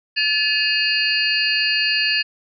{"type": "tone cluster", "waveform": "sine", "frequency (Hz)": [1727, 2538, 2804, 4336, 4726], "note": ["A6", "D#7", "F7", "C#8", "D8"], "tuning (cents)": [-33, 34, 6, -39, 10], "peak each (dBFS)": -23, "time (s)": [0.16, 2.23], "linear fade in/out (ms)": 20, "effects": []}